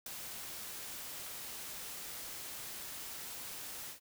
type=noise with ADSR envelope; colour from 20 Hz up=white; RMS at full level=-40 dBFS; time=0.06-4 s; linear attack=5 ms; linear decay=5 ms; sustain=-5 dB; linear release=110 ms; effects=none